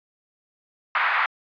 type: band-pass noise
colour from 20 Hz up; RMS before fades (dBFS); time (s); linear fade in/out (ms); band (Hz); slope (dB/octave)
white; -22; 0.95-1.26; 2; 910 to 2000; 24
effects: resampled to 11025 Hz